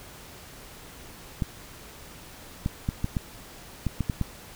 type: clicks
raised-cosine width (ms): 5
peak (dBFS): -13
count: 9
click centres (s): 1.422 / 2.661 / 2.889 / 3.044 / 3.168 / 3.867 / 4.007 / 4.098 / 4.213
effects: pink hiss -46 dBFS RMS until 4.55 s